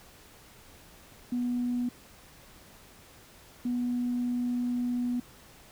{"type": "tone pair in turn", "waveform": "sine", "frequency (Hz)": [244.6, 244.6], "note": ["B3", "B3"], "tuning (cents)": [-16, -16], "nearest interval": "unison", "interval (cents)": 0, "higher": "neither", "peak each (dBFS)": -26, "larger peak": "neither", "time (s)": [[1.32, 1.89], [3.65, 5.2]], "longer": "second", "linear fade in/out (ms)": 5, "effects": ["tanh soft clip ceiling -22 dBFS", "pink hiss -54 dBFS RMS until 5.71 s"]}